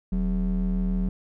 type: ring-modulated tone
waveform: triangle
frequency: 113.2 Hz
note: A2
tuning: 50 cents sharp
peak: -17 dBFS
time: 0.12-1.09 s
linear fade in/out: 5 ms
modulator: 73.4 Hz
effects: none